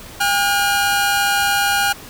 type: tone pair together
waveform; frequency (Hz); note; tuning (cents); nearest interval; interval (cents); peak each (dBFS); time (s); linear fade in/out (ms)
sawtooth; 804 / 1432.6; G5 / F6; +44 / +44; minor seventh; 1000; -14; 0.2-1.93; 10
effects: pink hiss -37 dBFS RMS until 2.09 s